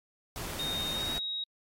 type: noise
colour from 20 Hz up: pink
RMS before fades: -39 dBFS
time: 0.36-1.18 s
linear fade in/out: 0 ms
type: tone with pitch glide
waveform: sine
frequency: 3699 to 3796 Hz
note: A#7 to A#7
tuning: -14 to +31 cents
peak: -32 dBFS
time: 0.59-1.44 s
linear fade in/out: 5 ms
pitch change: +45 cents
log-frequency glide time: 0.92-1.15 s
effects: AAC 48 kbps